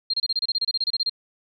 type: tone bursts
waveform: sine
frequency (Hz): 4198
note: C8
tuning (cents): +5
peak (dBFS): -20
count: 16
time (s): 0.1-1.096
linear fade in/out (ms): 5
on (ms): 36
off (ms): 28
effects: none